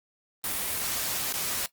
white noise with dropouts, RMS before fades -30 dBFS, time 0.44-1.66 s, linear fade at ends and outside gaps 1 ms, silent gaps 1.326-1.339 s, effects noise-tail reverb RT60 0.1 s tail -17 dB re dry + Opus 32 kbps

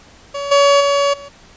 30% pulse tone with level steps, 565 Hz, C#5, 33 cents sharp, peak -19 / -6 / -10 / -30 dBFS, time 0.34-1.29 s, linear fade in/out 10 ms, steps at 0.51 / 0.8 / 1.13 s, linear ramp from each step 10 ms, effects pink hiss -45 dBFS RMS until 1.56 s + resampled to 16000 Hz

